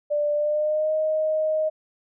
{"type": "tone with pitch glide", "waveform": "sine", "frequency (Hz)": [590, 623.6], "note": ["D5", "D#5"], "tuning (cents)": [8, 4], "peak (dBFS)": -20, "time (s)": [0.1, 1.7], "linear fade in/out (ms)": 20, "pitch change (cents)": 96, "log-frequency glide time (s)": [0.34, 0.93], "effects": []}